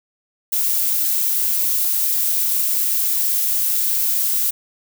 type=noise with amplitude modulation; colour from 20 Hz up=violet; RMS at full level=-17 dBFS; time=0.52-4.51 s; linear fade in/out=10 ms; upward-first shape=sine; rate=228 Hz; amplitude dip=40%; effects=none